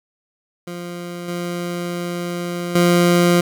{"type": "tone with level steps", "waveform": "20% pulse", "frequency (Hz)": 174.61, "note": "F3", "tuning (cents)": 0, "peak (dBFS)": [-23, -18, -7], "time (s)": [0.67, 3.41], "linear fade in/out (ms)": 5, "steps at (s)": [1.28, 2.75], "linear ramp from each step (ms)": 5, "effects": []}